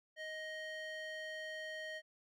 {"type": "tone with band-pass filter", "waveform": "square", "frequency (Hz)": 625, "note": "D#5", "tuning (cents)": 8, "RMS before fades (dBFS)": -45, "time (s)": [0.16, 2.02], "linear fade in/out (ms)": 50, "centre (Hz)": 2000, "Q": 1.3, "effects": []}